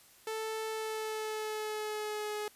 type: tone with pitch glide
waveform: sawtooth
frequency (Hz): 440.1 to 421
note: A4 to G#4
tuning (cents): 0 to +24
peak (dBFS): -31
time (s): 0.27-2.48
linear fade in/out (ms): 2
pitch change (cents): -76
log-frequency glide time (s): 0.69-2.36
effects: white hiss -60 dBFS RMS until 2.55 s + resampled to 32000 Hz